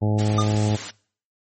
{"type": "harmonic tone", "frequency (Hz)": 105.9, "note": "G#2", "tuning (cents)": 34, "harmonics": [1, 2, 3, 4, 5, 6, 7, 8], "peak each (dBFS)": [-19, -25, -29, -31, -33, -35, -36, -37], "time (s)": [0.01, 0.77], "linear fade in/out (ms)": 20}
{"type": "high-pass noise", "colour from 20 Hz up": "white", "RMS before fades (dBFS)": -32, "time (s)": [0.18, 0.91], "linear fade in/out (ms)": 10, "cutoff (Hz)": 170, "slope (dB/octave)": 48}
{"type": "tone with exponential decay", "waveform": "square", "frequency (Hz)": 1213, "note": "D#6", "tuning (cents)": -44, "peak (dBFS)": -18, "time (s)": [0.38, 0.51], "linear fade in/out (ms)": 5, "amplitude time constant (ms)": 28}
{"effects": ["noise-tail reverb RT60 0.5 s tail -23 dB re dry", "MP3 32 kbps"]}